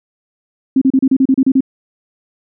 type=tone bursts; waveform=sine; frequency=265.3 Hz; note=C4; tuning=24 cents sharp; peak=-7 dBFS; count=10; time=0.76-1.607 s; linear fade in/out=5 ms; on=55 ms; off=33 ms; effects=none